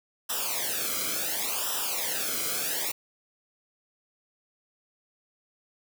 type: noise with flanger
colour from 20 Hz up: white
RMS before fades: -30 dBFS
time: 0.29-2.92 s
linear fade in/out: 10 ms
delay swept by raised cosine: 0.45 to 1.12 ms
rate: 0.7 Hz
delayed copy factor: -0.95
effects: none